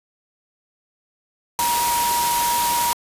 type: tone in noise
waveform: sine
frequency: 952 Hz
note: A#5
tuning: 36 cents sharp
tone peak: -19 dBFS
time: 1.59-2.93 s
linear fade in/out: 0 ms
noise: white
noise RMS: -23 dBFS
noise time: 1.59-2.93 s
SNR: +1 dB
effects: resampled to 32000 Hz